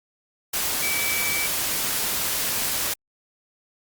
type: tone in noise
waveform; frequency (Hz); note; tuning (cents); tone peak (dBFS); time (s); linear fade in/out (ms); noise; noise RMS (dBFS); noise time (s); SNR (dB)
sine; 2300; D7; -37; -26; 0.82-1.47; 10; white; -25; 0.53-2.94; -4
effects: Opus 48 kbps